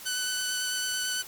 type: tone with vibrato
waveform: 10% pulse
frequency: 1500 Hz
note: F#6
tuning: 23 cents sharp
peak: -19 dBFS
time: 0.05-1.23 s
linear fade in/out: 20 ms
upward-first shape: sine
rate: 9 Hz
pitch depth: 12 cents each way
effects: white hiss -44 dBFS RMS until 1.27 s + MP3 96 kbps